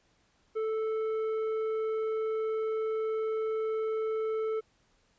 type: tone with tanh clipping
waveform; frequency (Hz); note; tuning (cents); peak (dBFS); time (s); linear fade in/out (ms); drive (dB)
sine; 439.2; A4; -3; -30; 0.55-4.61; 20; 8
effects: pink hiss -69 dBFS RMS until 5.18 s + resampled to 16000 Hz